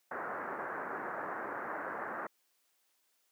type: low-pass noise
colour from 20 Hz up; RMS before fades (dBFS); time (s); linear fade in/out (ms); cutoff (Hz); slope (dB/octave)
white; -39; 0.11-2.27; 5; 1700; 48
effects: white hiss -75 dBFS RMS until 3.31 s + high-pass 300 Hz 12 dB/octave